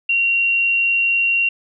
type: tone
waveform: sine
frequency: 2752 Hz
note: F7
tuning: 26 cents flat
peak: -14 dBFS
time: 0.09-1.49 s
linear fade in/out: 5 ms
effects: none